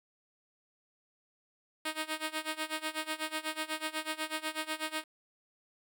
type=tone with tremolo; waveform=5% pulse; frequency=312.4 Hz; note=D#4; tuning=7 cents sharp; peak=-20 dBFS; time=1.85-5.04 s; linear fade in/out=5 ms; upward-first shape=sine; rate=8.1 Hz; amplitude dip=90%; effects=none